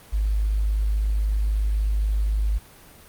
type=tone with quantisation; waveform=sine; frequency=51.91 Hz; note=G#1; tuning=in tune; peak=-19 dBFS; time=0.12-2.59 s; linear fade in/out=20 ms; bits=8; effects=pink hiss -48 dBFS RMS until 3.08 s + Opus 32 kbps